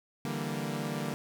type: chord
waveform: sawtooth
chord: E half-diminished seventh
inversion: third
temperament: equal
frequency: 146.83 / 164.81 / 196 / 233.1 Hz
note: D3 / E3 / G3 / Bb3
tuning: 0 / 0 / 0 / 0 cents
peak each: -33 / -36 / -35 / -33 dBFS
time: 0.25-1.14 s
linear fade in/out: 0 ms
effects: none